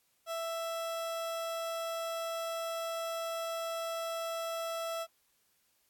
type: tone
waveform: 30% pulse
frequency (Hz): 662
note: E5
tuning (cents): +7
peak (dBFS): -32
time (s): 0.26-5.07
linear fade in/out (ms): 50
effects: white hiss -73 dBFS RMS until 5.89 s + AAC 64 kbps